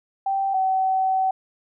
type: tone pair in turn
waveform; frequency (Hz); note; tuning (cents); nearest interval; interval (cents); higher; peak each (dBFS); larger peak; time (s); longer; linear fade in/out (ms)
sine; 780 / 760; G5 / F#5; -9 / +46; unison; 45; first; -20 / -18; second; 0.26-0.54 / 0.54-1.31; second; 5
effects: none